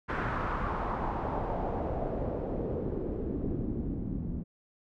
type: noise with low-pass filter sweep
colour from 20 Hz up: pink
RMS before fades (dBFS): -33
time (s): 0.08-4.44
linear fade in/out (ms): 20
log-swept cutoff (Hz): 1500 to 210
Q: 2.2
effects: none